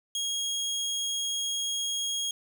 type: tone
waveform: 25% pulse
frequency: 3281 Hz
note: G#7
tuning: 22 cents flat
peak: -25 dBFS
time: 0.15-2.31 s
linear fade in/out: 2 ms
effects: none